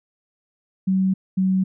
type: tone pair in turn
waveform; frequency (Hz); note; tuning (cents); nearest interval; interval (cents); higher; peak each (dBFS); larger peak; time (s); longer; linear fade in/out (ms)
sine; 189.5 / 188.46; F#3 / F#3; +42 / +32; unison; 10; first; -16 / -16; neither; 0.87-1.14 / 1.37-1.64; neither; 10
effects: none